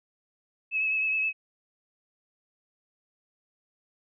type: tone with vibrato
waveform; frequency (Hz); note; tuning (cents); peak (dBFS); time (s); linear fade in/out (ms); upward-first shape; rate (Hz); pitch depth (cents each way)
sine; 2586; E7; -34; -24; 0.71-1.33; 50; triangle; 9.6; 32
effects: none